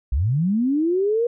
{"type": "linear sweep", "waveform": "sine", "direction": "up", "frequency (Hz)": [53.9, 483.9], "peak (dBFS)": -17, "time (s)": [0.12, 1.27], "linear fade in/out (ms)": 5, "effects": []}